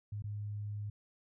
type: tone with dropouts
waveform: sine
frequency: 103.83 Hz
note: G#2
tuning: in tune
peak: -37 dBFS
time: 0.12-0.9 s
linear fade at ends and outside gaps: 5 ms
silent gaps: 0.223-0.24 s
effects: none